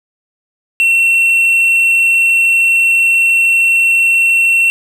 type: tone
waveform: triangle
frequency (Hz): 2713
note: E7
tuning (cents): +49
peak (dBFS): -6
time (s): 0.8-4.7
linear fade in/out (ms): 0
effects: 8-bit